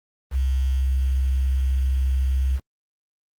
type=tone with quantisation; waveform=sine; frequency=65.7 Hz; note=C2; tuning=8 cents sharp; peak=-18 dBFS; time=0.31-2.6 s; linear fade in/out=50 ms; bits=7; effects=Opus 24 kbps